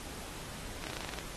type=slowing click train; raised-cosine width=0.2 ms; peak=-20 dBFS; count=10; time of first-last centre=0.84-1.187 s; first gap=29 ms; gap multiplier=1.07; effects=pink hiss -45 dBFS RMS until 1.36 s + AAC 32 kbps